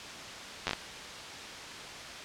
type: slowing click train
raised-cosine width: 0.2 ms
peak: -12 dBFS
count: 5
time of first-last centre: 0.67-0.733 s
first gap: 10 ms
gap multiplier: 1.31
effects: white hiss -42 dBFS RMS until 2.24 s + low-pass 5000 Hz 12 dB/octave